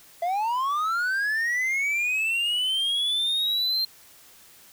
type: linear sweep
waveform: triangle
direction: up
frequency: 666 to 4186 Hz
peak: -21 dBFS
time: 0.22-3.85 s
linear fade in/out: 5 ms
effects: white hiss -52 dBFS RMS until 4.72 s